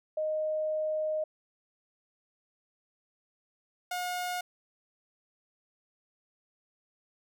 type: tone pair in turn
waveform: sine / sawtooth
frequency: 620 / 719.1 Hz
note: D#5 / F#5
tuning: -6 / -50 cents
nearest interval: minor third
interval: 256 cents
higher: second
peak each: -28 dBFS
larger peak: neither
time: 0.17-1.24 / 3.91-4.41 s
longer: first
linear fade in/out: 5 ms
effects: none